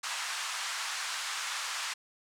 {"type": "band-pass noise", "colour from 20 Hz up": "pink", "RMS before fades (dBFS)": -36, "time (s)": [0.03, 1.94], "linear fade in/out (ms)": 10, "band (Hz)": [1000, 8600], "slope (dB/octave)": 24, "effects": []}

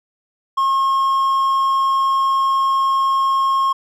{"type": "tone", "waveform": "triangle", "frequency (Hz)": 1079, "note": "C#6", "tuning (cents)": -47, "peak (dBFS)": -12, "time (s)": [0.57, 3.73], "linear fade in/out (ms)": 10, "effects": []}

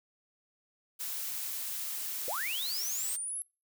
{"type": "noise", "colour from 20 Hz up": "blue", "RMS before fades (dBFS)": -37, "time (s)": [0.99, 3.17], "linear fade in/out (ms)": 20}
{"type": "linear sweep", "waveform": "sine", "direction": "up", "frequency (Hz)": [452.2, 11175], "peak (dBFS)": -34, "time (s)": [2.28, 3.42], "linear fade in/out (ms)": 0}
{"effects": ["noise-tail reverb RT60 0.3 s tail -25 dB re dry"]}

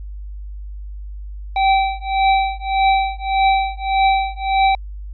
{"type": "tone with tremolo", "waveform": "square", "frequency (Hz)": 775, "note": "G5", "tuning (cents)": -20, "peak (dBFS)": -11, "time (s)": [1.56, 4.75], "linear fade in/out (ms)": 2, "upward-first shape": "triangle", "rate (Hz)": 1.7, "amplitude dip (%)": 100, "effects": ["added 50 Hz sine -28 dBFS peak until 5.13 s", "resampled to 11025 Hz"]}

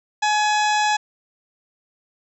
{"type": "harmonic tone with a mistuned harmonic", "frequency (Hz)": 845, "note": "G#5", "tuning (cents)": 30, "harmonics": [1, 2, 3, 4, 5, 6, 7, 8, 9], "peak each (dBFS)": [-18, -24, -28, -30, -32, -34, -35, -36, -37], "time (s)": [0.22, 0.97], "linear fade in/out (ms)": 10, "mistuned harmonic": 5, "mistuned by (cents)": -89, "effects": []}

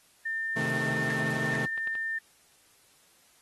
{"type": "tone", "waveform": "sine", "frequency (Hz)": 1800, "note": "A6", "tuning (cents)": 39, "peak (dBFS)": -29, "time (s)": [0.25, 2.19], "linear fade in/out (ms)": 10}
{"type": "chord", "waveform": "sawtooth", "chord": "A diminished", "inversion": "first", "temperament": "equal", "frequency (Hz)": [130.81, 155.56, 220], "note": ["C3", "Eb3", "A3"], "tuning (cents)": [0, 0, 0], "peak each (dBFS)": -31, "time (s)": [0.56, 1.66], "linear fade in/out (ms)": 10}
{"type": "clicks", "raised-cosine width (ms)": 0.3, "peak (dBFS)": -29, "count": 4, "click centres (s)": [1.443, 1.777, 1.874, 1.953]}
{"effects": ["white hiss -62 dBFS RMS until 3.41 s", "AAC 32 kbps"]}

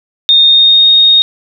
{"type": "tone with pitch glide", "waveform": "sine", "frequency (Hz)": [3672, 3715], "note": ["A#7", "A#7"], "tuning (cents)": [-27, -7], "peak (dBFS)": -3, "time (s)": [0.29, 1.22], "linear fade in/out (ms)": 0, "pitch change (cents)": 20, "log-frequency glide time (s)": [0.41, 0.91], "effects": []}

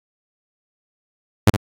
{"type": "tone with echo", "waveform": "sawtooth", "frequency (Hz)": 104.4, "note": "G#2", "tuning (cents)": 10, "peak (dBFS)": -4, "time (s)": [1.47, 1.5], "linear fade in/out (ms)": 5, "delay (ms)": 65, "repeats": 1, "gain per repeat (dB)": -9, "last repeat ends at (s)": 1.565, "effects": ["AAC 64 kbps"]}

